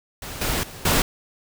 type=noise with level steps; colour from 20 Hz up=pink; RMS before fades=-34 / -24 / -39 / -19 dBFS; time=0.22-1.02 s; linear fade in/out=2 ms; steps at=0.41 / 0.63 / 0.85 s; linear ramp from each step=5 ms; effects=none